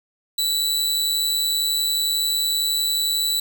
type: tone with amplitude modulation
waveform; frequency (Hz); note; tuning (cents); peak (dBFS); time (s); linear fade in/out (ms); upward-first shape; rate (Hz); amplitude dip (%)
sawtooth; 3951; B7; 0; -14; 0.38-3.4; 5; sine; 151; 50
effects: none